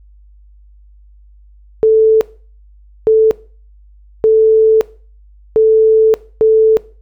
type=tone bursts at uneven times; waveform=sine; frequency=440 Hz; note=A4; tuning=in tune; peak=-5 dBFS; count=5; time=1.83-2.21 / 3.07-3.31 / 4.24-4.81 / 5.56-6.14 / 6.41-6.77 s; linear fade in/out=0 ms; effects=noise-tail reverb RT60 0.4 s tail -20 dB re dry + added 50 Hz sine -40 dBFS peak until 7.01 s